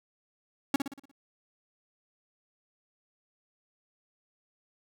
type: tone with echo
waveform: 45% pulse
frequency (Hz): 276.7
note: C#4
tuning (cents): -3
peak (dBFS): -22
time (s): 0.74-0.76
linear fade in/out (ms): 2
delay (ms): 59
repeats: 6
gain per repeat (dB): -6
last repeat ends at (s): 1.114
effects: none